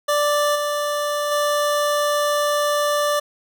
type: tone with level steps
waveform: 25% pulse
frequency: 587.3 Hz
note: D5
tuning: in tune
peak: -13 / -17 / -14 dBFS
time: 0.08-3.2 s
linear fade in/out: 10 ms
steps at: 0.55 / 1.31 s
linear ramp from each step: 10 ms
effects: none